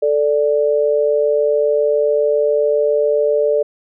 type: tone pair together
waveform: sine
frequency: 440 / 587.3 Hz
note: A4 / D5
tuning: 0 / 0 cents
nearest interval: perfect fourth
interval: 500 cents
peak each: -15 dBFS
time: 0.02-3.63 s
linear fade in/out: 10 ms
effects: none